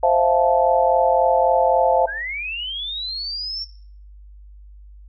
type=chord; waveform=sine; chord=F major seventh; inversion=second; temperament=just; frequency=523.8 / 654.8 / 698.5 / 873.1 Hz; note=C5 / E5 / F5 / A5; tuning=+2 / -12 / 0 / -14 cents; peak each=-19 dBFS; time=0.03-2.06 s; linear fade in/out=5 ms
type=linear sweep; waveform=sine; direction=up; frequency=1536 to 5500 Hz; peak=-25 dBFS; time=2.07-3.65 s; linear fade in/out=20 ms
effects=noise-tail reverb RT60 0.5 s tail -17 dB re dry + added 50 Hz sine -40 dBFS peak until 5.08 s